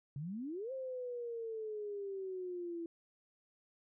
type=exponential two-way sweep; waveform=sine; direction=up then down; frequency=133.4 to 533 to 332.4 Hz; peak=-39 dBFS; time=0.16-2.86 s; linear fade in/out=2 ms; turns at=0.72 s; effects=none